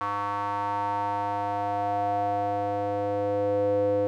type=tone with band-pass filter sweep; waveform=square; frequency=101.7 Hz; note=G#2; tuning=36 cents flat; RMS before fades=-27 dBFS; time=0.01-4.07 s; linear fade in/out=0 ms; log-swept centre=1100 to 480 Hz; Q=5.3; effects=none